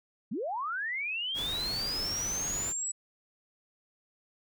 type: linear sweep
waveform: sine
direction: up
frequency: 168.5 to 7902 Hz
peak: -31 dBFS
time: 0.31-2.92 s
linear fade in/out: 10 ms
type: noise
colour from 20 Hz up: pink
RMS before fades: -40 dBFS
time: 1.34-2.74 s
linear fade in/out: 50 ms
effects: none